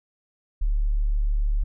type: tone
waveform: sine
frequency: 36.48 Hz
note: D1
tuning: 11 cents flat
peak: -19 dBFS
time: 0.61-1.64 s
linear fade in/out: 10 ms
effects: none